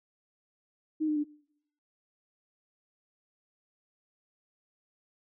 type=tone with pitch steps; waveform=sine; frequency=311.1 / 303.3 / 295.7 Hz; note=D#4 / D#4 / D4; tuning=0 / -44 / +12 cents; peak=-26 dBFS; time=1-1.243 s; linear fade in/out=20 ms; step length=81 ms; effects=noise-tail reverb RT60 0.8 s tail -25 dB re dry